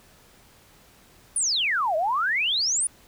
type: exponential two-way sweep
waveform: sine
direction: down then up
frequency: 9956 to 604 to 9956 Hz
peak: -21 dBFS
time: 1.36-2.87 s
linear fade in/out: 2 ms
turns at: 1.96 s
effects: pink hiss -55 dBFS RMS until 3.07 s